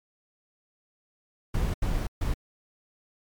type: noise bursts at uneven times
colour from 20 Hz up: brown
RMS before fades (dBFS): -26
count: 3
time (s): 1.54-1.74 / 1.82-2.07 / 2.21-2.34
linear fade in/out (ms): 5
effects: MP3 96 kbps